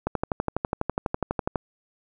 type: click train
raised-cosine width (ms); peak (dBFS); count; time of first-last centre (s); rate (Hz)
1; -10; 19; 0.07-1.558; 12.1
effects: none